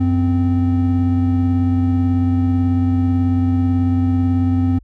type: tone pair together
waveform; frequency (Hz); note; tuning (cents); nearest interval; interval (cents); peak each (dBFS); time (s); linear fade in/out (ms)
triangle; 92.5 / 259.3; F#2 / C4; 0 / -15; octave + tritone; 1785; -14; 0-4.79; 10
effects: added 50 Hz sine -42 dBFS peak until 4.83 s